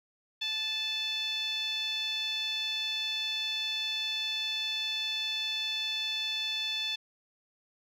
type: tone with band-pass filter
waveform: 10% pulse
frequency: 875 Hz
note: A5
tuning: 10 cents flat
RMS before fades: -33 dBFS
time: 0.41-6.96 s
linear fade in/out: 10 ms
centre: 3400 Hz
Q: 4.1
effects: none